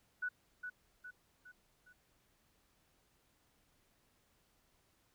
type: tone with echo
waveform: sine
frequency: 1480 Hz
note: F#6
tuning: in tune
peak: -35 dBFS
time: 0.22-0.29 s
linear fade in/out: 10 ms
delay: 410 ms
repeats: 4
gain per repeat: -6 dB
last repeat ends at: 1.93 s
effects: pink hiss -74 dBFS RMS until 5.14 s